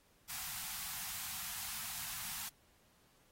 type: band-stop noise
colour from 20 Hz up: white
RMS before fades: -43 dBFS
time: 0.29-2.49 s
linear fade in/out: 10 ms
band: 230 to 700 Hz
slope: 96 dB/octave
effects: pink hiss -70 dBFS RMS until 3.31 s + AAC 48 kbps